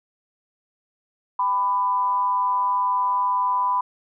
sine tone with amplitude modulation, 997 Hz, B5, 16 cents sharp, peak -16 dBFS, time 1.39-3.81 s, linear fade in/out 5 ms, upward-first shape sine, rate 196 Hz, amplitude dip 55%, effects none

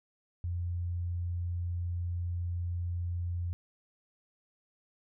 sine tone, 87.31 Hz, F2, in tune, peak -31 dBFS, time 0.44-3.53 s, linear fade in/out 0 ms, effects none

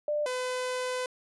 sine / sawtooth tone pair in turn, 595 / 505.2 Hz, D5 / B4, +22 / +39 cents, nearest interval minor third, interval 283 cents, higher first, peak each -26 dBFS, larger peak neither, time 0.08-0.26 / 0.26-1.06 s, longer second, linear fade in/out 2 ms, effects resampled to 24000 Hz

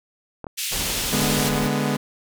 clicks, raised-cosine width 1 ms, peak -18 dBFS, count 2, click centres 0.443 / 0.468 s
pink band-pass noise, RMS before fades -27 dBFS, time 0.57-1.5 s, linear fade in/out 20 ms, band 2500 to 15000 Hz, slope 24 dB/octave
pink noise with tremolo, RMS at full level -28 dBFS, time 0.71-1.69 s, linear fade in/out 20 ms, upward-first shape triangle, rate 12 Hz, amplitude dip 25%
sawtooth chord, G# diminished, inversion second, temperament equal, 146.83 / 207.7 / 246.9 Hz, D3 / G#3 / B3, 0 / 0 / 0 cents, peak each -21 dBFS, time 1.12-1.97 s, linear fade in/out 10 ms
effects none

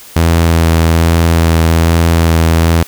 sawtooth tone with vibrato, 82.7 Hz, E2, 6 cents sharp, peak -3 dBFS, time 0.16-2.83 s, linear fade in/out 5 ms, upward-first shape sine, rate 1.2 Hz, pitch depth 16 cents each way, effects white hiss -35 dBFS RMS until 2.87 s

